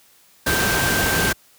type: tone in noise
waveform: sine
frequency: 1568 Hz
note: G6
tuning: in tune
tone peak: -22 dBFS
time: 0.46-1.33 s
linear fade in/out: 10 ms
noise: pink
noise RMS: -20 dBFS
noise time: 0.46-1.33 s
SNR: -5 dB
effects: white hiss -54 dBFS RMS until 1.58 s + high-pass 60 Hz 12 dB/octave